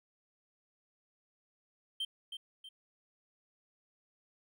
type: tone with echo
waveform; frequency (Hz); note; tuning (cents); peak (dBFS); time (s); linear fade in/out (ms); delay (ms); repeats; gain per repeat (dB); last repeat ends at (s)
triangle; 3136; G7; 0; -32; 2-2.05; 5; 320; 2; -7; 2.69
effects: none